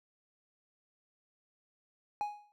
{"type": "tone with exponential decay", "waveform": "triangle", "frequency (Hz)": 830.6, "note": "G#5", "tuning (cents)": 0, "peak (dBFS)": -27, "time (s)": [2.21, 2.52], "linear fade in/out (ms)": 0, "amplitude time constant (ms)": 66, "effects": []}